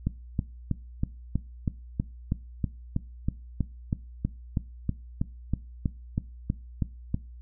click train, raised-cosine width 5 ms, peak -13 dBFS, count 23, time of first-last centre 0.07-7.144 s, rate 3.11 Hz, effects noise-tail reverb RT60 0.3 s tail -20 dB re dry + added 60 Hz sine -42 dBFS peak until 7.41 s

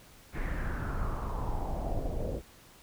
brown noise with low-pass filter sweep, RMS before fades -33 dBFS, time 0.32-2.42 s, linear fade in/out 50 ms, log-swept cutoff 2100 to 490 Hz, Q 4.3, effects pink hiss -56 dBFS RMS until 2.82 s

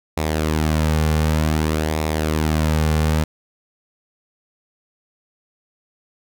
sawtooth tone with flanger, 77.78 Hz, D#2, in tune, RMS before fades -19 dBFS, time 0.17-3.24 s, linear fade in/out 5 ms, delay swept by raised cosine 0.65 to 3.15 ms, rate 0.54 Hz, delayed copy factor -0.5, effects none

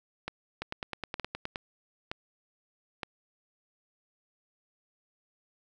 two click trains, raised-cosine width 0.3 ms, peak -18 / -18 dBFS, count 10 / 4, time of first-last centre 0.62-1.558 / 0.28-3.032 s, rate 9.59 / 1.09 Hz, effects none

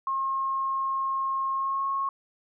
sine tone with pitch glide, 1075 to 1091.3 Hz, C6 to C#6, +47 to -27 cents, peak -25 dBFS, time 0.07-2.09 s, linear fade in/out 2 ms, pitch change +26 cents, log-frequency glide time 1.53-1.86 s, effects none

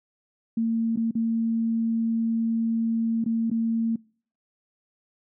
sine tone with dropouts, 227.4 Hz, A#3, 43 cents flat, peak -21 dBFS, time 0.57-3.96 s, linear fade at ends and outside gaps 5 ms, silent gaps 0.961-0.971 / 1.111-1.152 / 3.242-3.26 / 3.501-3.513 s, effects noise-tail reverb RT60 0.5 s tail -26 dB re dry

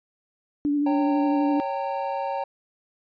sine tone with vibrato, 290.1 Hz, D4, 21 cents flat, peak -20 dBFS, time 0.65-1.6 s, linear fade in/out 0 ms, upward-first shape sine, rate 12 Hz, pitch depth 25 cents each way
triangle chord, G diminished, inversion second, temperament equal with one note detuned, 554.4 / 784 / 914.7 Hz, Db5 / G5 / Bb5, 0 / 0 / -33 cents, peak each -28 dBFS, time 0.86-2.44 s, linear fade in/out 5 ms
effects resampled to 11025 Hz

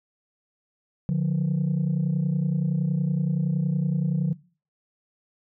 sine tone pair together, 146.83 / 177.53 Hz, D3 / F3, 0 / +29 cents, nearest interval minor third, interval 329 cents, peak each -22 dBFS, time 1.09-4.33 s, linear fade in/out 0 ms, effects noise-tail reverb RT60 0.4 s tail -22 dB re dry + tanh soft clip ceiling -18 dBFS

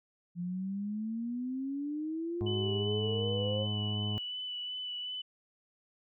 sine exponential sweep, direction up, 172 to 542 Hz, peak -33 dBFS, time 0.35-3.67 s, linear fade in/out 50 ms
harmonic tone, 105 Hz, G#2, 19 cents sharp, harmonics 1 / 2 / 3 / 4 / 6 / 7 / 8 / 9 / 10, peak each -33 / -38 / -49 / -47 / -53 / -51 / -58 / -61 / -55 dBFS, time 2.41-4.18 s, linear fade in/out 0 ms
sine tone with vibrato, 2981 Hz, F#7, 12 cents sharp, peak -36 dBFS, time 2.46-5.22 s, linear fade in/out 10 ms, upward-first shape sine, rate 2.7 Hz, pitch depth 16 cents each way
effects none

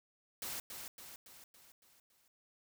white noise with echo, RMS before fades -42 dBFS, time 0.42-0.6 s, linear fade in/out 2 ms, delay 280 ms, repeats 6, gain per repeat -5 dB, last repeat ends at 2.28 s, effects none

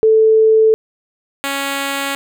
sine / 5% pulse tone pair in turn, 440 / 277.2 Hz, A4 / C#4, 0 / 0 cents, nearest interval minor sixth, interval 800 cents, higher first, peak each -7 dBFS, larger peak neither, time 0.03-0.74 / 1.44-2.15 s, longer neither, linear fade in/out 0 ms, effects none

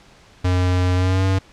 square tone with pitch glide, 90.8 to 95.31 Hz, F#2 to G2, -32 to -48 cents, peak -16 dBFS, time 0.44-1.39 s, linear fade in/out 10 ms, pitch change +84 cents, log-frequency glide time 0.95-1.25 s, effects pink hiss -49 dBFS RMS until 1.52 s + low-pass 6000 Hz 12 dB/octave

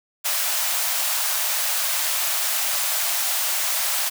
white high-pass noise, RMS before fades -23 dBFS, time 0.24-4.1 s, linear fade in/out 20 ms, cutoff 570 Hz, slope 96 dB/octave, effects none

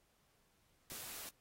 white noise, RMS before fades -48 dBFS, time 0.9-1.29 s, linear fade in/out 0 ms
click, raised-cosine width 2 ms, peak -40 dBFS, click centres 0.92 s
effects pink hiss -75 dBFS RMS until 1.4 s + AAC 48 kbps

